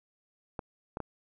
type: clicks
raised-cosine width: 1 ms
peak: -21 dBFS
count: 3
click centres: 0.592 / 0.971 / 1.003 s
effects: none